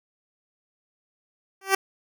10% pulse tone with exponential growth, 387.3 Hz, G4, 21 cents flat, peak -6 dBFS, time 1.61-1.75 s, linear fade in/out 5 ms, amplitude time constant 29 ms, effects none

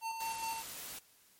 square tone with tremolo, 902 Hz, A5, 43 cents sharp, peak -36 dBFS, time 0.01-0.64 s, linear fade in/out 50 ms, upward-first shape square, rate 4.8 Hz, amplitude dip 40%
white noise, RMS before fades -45 dBFS, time 0.2-0.99 s, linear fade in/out 5 ms
effects white hiss -65 dBFS RMS until 1.39 s + MP3 64 kbps

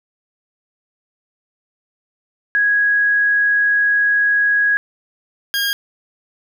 sine / 20% pulse tone pair in turn, 1659 / 1623 Hz, G#6 / G#6, -2 / -40 cents, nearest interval unison, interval 38 cents, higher first, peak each -12 dBFS, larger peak neither, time 2.55-4.77 / 5.54-5.73 s, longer first, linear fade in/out 0 ms, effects none

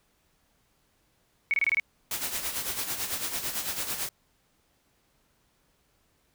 sine tone bursts, 2224 Hz, C#7, 5 cents sharp, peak -21 dBFS, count 6, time 1.51-1.798 s, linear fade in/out 0 ms, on 28 ms, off 24 ms
white noise with tremolo, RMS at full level -30 dBFS, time 2.11-4.09 s, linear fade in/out 2 ms, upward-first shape sine, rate 9 Hz, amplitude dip 60%
effects pink hiss -69 dBFS RMS until 6.34 s

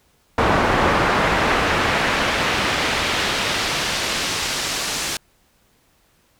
brown noise with band-pass filter sweep, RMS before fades -20 dBFS, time 0.38-5.17 s, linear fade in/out 2 ms, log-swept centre 1100 to 6800 Hz, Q 0.79, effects pink hiss -60 dBFS RMS until 6.39 s

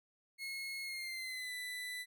30% pulse tone with pitch glide, 2170 to 1989.9 Hz, C#7 to B6, -37 to +13 cents, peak -38 dBFS, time 0.38-2.06 s, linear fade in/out 50 ms, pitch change -150 cents, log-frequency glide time 0.83-1.53 s, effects none

